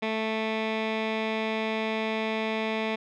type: tone with low-pass filter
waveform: 15% pulse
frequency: 220 Hz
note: A3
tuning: in tune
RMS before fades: -29 dBFS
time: 0.02-2.96 s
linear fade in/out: 10 ms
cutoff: 2900 Hz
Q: 2.7
effects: none